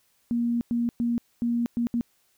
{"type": "tone bursts at uneven times", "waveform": "sine", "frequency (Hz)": 236.5, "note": "A#3", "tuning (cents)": 25, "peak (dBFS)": -22, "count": 6, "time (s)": [[0.31, 0.61], [0.71, 0.89], [1, 1.18], [1.42, 1.66], [1.77, 1.87], [1.94, 2.01]], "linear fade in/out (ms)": 0, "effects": ["white hiss -67 dBFS RMS until 2.37 s"]}